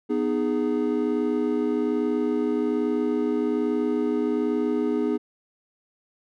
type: chord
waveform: triangle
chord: G# minor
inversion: first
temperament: equal with one note detuned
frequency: 246.9 / 308.1 / 415.3 Hz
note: B3 / D#4 / G#4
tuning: 0 / -17 / 0 cents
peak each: -24 dBFS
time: 0.09-5.18 s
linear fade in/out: 20 ms
effects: none